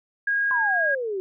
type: tone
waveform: sine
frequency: 1635 Hz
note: G#6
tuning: 28 cents flat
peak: -20 dBFS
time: 0.27-0.95 s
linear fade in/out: 5 ms
type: exponential sweep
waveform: sine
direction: down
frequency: 1046.5 to 368.8 Hz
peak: -25 dBFS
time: 0.51-1.2 s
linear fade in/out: 0 ms
effects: none